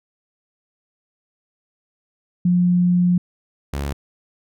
sine / sawtooth tone pair in turn, 177.7 / 70.52 Hz, F3 / C#2, +30 / +30 cents, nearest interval octave + major third, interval 1600 cents, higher first, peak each -13 / -19 dBFS, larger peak first, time 2.45-3.18 / 3.73-3.93 s, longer first, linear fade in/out 5 ms, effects none

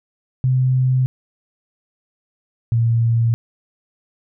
sine tone pair in turn, 128.9 / 115.75 Hz, C3 / A#2, -26 / -12 cents, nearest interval major second, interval 186 cents, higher first, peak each -13 dBFS, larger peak neither, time 0.44-1.06 / 2.72-3.34 s, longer neither, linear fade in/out 0 ms, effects none

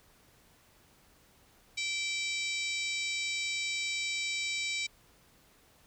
harmonic tone with a mistuned harmonic, 775 Hz, G5, 20 cents flat, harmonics 3 / 4 / 5 / 6 / 7 / 8 / 9 / 10, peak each -34 / -45 / -38 / -44 / -43 / -48 / -43 / -44 dBFS, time 1.77-4.87 s, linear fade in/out 10 ms, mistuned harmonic 8, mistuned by -67 cents, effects pink hiss -63 dBFS RMS until 5.86 s

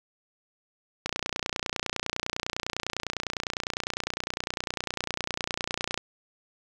click train, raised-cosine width 0.2 ms, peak -11 dBFS, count 148, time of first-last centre 1.06-5.976 s, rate 29.9 Hz, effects none

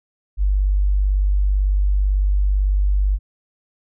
sine tone, 49.01 Hz, G1, in tune, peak -14 dBFS, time 0.37-3.19 s, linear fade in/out 50 ms, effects none

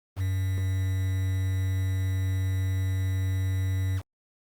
triangle tone with quantisation, 94.5 Hz, F#2, 37 cents sharp, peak -22 dBFS, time 0.16-4.02 s, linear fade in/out 50 ms, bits 7, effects Opus 32 kbps

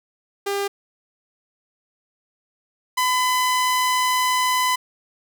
sawtooth tone pair in turn, 400 / 1007.9 Hz, G4 / B5, +35 / +35 cents, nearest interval octave + major third, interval 1600 cents, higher second, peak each -18 / -14 dBFS, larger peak second, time 0.46-0.68 / 2.97-4.76 s, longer second, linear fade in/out 10 ms, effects none

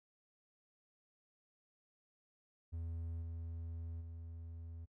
triangle tone with level steps, 83 Hz, E2, 12 cents sharp, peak -38 / -40 / -44 dBFS, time 2.72-4.86 s, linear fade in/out 20 ms, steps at 3.21 / 4 s, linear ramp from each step 20 ms, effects noise-tail reverb RT60 0.1 s tail -26 dB re dry

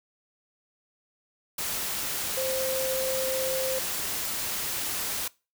sine tone in noise, 524 Hz, C5, 2 cents sharp, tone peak -28 dBFS, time 2.37-3.79 s, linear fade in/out 5 ms, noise white, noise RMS -31 dBFS, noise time 1.58-5.28 s, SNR 0 dB, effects noise-tail reverb RT60 0.3 s tail -23 dB re dry

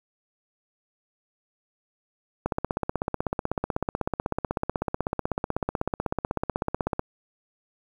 click train, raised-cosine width 1 ms, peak -11 dBFS, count 74, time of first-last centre 2.46-6.994 s, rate 16.1 Hz, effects 8-bit

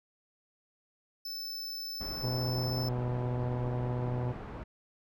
square tone, 5274 Hz, E8, in tune, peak -37 dBFS, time 1.25-2.89 s, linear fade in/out 5 ms
pink low-pass noise, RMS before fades -42 dBFS, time 2-4.64 s, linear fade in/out 10 ms, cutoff 1200 Hz, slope 12 dB/octave
harmonic tone, 123.47 Hz, B2, in tune, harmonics 1 / 2 / 3 / 4 / 5 / 6 / 7 / 8, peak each -31 / -41 / -42 / -43 / -45 / -49 / -49 / -50 dBFS, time 2.22-4.33 s, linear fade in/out 20 ms
effects none

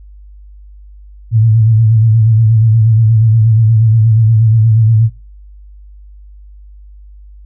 sine tone with vibrato, 111.4 Hz, A2, 22 cents sharp, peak -5 dBFS, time 1.31-5.1 s, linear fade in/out 50 ms, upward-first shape sine, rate 8.4 Hz, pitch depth 60 cents each way, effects noise-tail reverb RT60 0.3 s tail -22 dB re dry + added 50 Hz sine -33 dBFS peak until 7.45 s

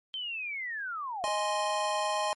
sine linear sweep, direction down, 3141 to 587.3 Hz, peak -33 dBFS, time 0.14-1.28 s, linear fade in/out 0 ms
square chord, Ab major, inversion second, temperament equal, 622.3 / 830.6 / 1046.5 Hz, Eb5 / Ab5 / C6, 0 / 0 / 0 cents, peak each -33 dBFS, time 1.24-2.33 s, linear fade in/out 0 ms
effects MP3 48 kbps

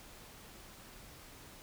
silence, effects pink hiss -54 dBFS RMS until 1.62 s

